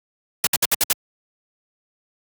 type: noise bursts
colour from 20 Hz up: white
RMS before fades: -17 dBFS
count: 6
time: 0.44-0.929 s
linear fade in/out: 2 ms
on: 29 ms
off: 63 ms
effects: high-pass 100 Hz 12 dB/octave + Opus 48 kbps